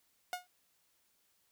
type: tone with exponential decay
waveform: sawtooth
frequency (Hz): 721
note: F#5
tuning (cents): -45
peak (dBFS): -29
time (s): 0.33-0.47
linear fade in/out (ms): 1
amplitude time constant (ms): 30
effects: white hiss -74 dBFS RMS until 1.51 s